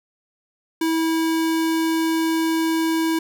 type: tone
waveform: square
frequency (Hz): 324.7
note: E4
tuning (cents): -26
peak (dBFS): -19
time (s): 0.81-3.19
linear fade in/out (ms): 5
effects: none